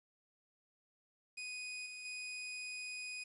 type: tone with level steps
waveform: sawtooth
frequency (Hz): 2489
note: D#7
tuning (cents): 0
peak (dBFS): -39 / -43 / -39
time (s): 1.37-3.24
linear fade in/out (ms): 10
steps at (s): 1.86 / 2.05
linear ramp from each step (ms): 2
effects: resampled to 24000 Hz + 11-bit

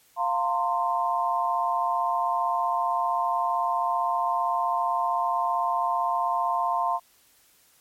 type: chord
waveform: sine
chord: F suspended fourth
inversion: none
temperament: equal with one note detuned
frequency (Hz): 698.5 / 911 / 1046.5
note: F5 / Bb5 / C6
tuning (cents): 0 / -40 / 0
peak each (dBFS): -27 / -27 / -26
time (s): 0.16-7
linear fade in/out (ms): 50
effects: white hiss -60 dBFS RMS until 7.8 s + MP3 64 kbps

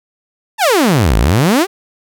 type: exponential two-way sweep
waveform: sawtooth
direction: down then up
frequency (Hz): 941 to 49.26 to 416.8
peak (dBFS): -5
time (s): 0.58-1.67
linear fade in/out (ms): 50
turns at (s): 1.17
effects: none

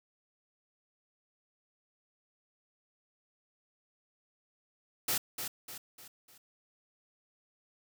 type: noise with echo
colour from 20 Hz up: white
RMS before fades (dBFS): -31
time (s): 5.08-5.18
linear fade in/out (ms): 5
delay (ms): 300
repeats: 4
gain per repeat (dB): -7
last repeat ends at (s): 6.38
effects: none

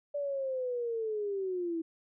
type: linear sweep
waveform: sine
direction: down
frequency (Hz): 582 to 322.8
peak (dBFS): -31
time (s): 0.14-1.82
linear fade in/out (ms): 10
effects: none

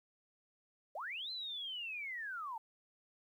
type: linear two-way sweep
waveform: sine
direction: up then down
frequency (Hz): 518 to 4124 to 852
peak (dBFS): -40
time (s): 0.95-2.58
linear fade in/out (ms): 5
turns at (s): 1.31
effects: 12-bit

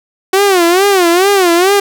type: tone with vibrato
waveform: sawtooth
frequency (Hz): 370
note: F#4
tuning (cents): 0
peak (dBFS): -3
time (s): 0.33-1.8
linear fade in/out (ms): 5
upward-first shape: sine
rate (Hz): 2.3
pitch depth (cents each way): 160
effects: none

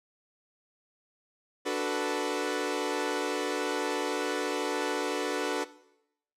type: chord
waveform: sawtooth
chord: B minor seventh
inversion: first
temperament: equal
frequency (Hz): 293.7 / 370 / 440 / 493.9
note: D4 / F#4 / A4 / B4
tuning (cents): 0 / 0 / 0 / 0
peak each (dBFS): -30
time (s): 1.65-5.65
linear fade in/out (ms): 20
effects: noise-tail reverb RT60 0.8 s tail -17 dB re dry + low-pass 9000 Hz 12 dB/octave

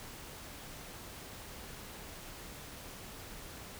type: silence
effects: pink hiss -48 dBFS RMS until 3.79 s

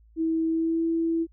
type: tone with pitch glide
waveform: sine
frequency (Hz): 324.2 to 329.9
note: E4 to E4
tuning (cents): -29 to +1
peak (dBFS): -22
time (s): 0.16-1.27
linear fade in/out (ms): 50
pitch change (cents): +30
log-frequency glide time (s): 0.47-0.84
effects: added 55 Hz sine -53 dBFS peak until 1.32 s

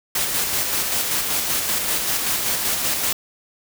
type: noise with tremolo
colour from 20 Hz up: white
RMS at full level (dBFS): -21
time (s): 0.15-3.13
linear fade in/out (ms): 5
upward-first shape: square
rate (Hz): 5.2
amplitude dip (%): 30
effects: none

